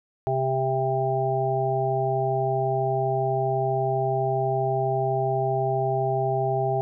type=harmonic tone; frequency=132.2 Hz; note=C3; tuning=18 cents sharp; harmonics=1 / 3 / 5 / 6; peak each=-27 / -27 / -27 / -27 dBFS; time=0.27-6.81 s; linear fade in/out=0 ms; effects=none